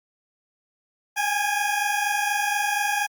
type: tone pair together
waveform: 20% pulse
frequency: 809.8 / 834 Hz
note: G#5 / G#5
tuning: -44 / +7 cents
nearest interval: minor second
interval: 51 cents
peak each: -20 dBFS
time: 1.16-3.07 s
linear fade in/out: 20 ms
effects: Opus 48 kbps